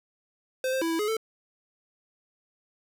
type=tone with pitch steps; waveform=square; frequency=518 / 526 / 330 / 328.2 / 420.2 / 443.4 Hz; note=C5 / C5 / E4 / E4 / G#4 / A4; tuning=-17 / +9 / +2 / -8 / +20 / +13 cents; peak=-26 dBFS; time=0.64-1.168 s; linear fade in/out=2 ms; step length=88 ms; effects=none